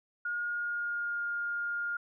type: tone with pitch glide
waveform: sine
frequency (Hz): 1430 to 1413.6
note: F6 to F6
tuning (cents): +41 to +21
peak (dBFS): -31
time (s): 0.25-1.97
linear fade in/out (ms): 5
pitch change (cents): -20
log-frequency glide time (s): 0.42-1.25
effects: none